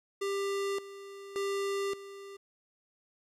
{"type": "tone with tremolo", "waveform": "square", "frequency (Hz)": 396.4, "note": "G4", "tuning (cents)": 19, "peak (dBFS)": -31, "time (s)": [0.21, 2.37], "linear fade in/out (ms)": 10, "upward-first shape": "square", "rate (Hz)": 0.87, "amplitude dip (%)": 80, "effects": ["low-pass 10000 Hz 12 dB/octave", "11-bit"]}